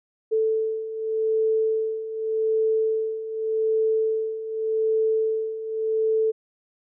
sine beating tone pair, 440 / 440.85 Hz, A4 / A4, 0 / +3 cents, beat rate 0.85 Hz, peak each -27 / -22 dBFS, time 0.31-6.32 s, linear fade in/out 20 ms, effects none

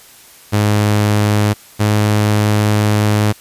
sawtooth tone pair in turn, 104.6 / 105.33 Hz, G#2 / G#2, +13 / +25 cents, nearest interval unison, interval 12 cents, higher second, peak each -7 dBFS, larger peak neither, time 0.52-1.54 / 1.79-3.33 s, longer second, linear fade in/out 20 ms, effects white hiss -42 dBFS RMS until 3.4 s + resampled to 32000 Hz

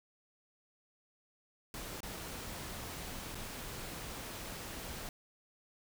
pink noise with dropouts, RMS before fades -44 dBFS, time 1.74-5.09 s, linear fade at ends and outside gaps 1 ms, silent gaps 2.005-2.031 / 3.347-3.353 s, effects none

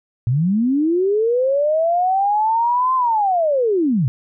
sine linear two-way sweep, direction up then down, 111.3 to 1046.5 to 111.3 Hz, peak -14 dBFS, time 0.27-4.08 s, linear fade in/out 0 ms, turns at 2.95 s, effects none

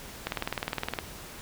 click train, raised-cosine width 0.3 ms, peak -13 dBFS, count 15, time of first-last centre 0.27-0.988 s, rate 19.5 Hz, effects pink hiss -44 dBFS RMS until 1.41 s

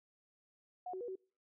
sine tone with pitch steps, 726 / 374 / 482.4 / 377.5 Hz, F#5 / F#4 / B4 / F#4, -33 / +19 / -41 / +35 cents, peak -40 dBFS, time 0.86-1.156 s, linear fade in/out 5 ms, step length 74 ms, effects noise-tail reverb RT60 0.4 s tail -26 dB re dry

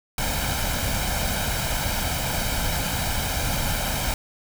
pink noise with comb filter, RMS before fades -25 dBFS, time 0.18-4.14 s, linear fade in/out 2 ms, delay 1.3 ms, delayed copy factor +0.65, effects none

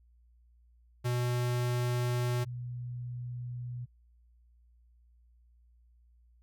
square / sine tone pair in turn, 122.5 / 122.5 Hz, B2 / B2, -14 / -14 cents, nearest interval unison, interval 0 cents, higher neither, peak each -29 / -36 dBFS, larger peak first, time 1.04-2.45 / 2.45-3.86 s, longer neither, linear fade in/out 20 ms, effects added 59 Hz sine -60 dBFS peak until 6.42 s

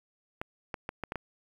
clicks, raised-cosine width 0.5 ms, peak -19 dBFS, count 6, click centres 0.415 / 0.742 / 0.891 / 1.037 / 1.121 / 1.157 s, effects 8-bit

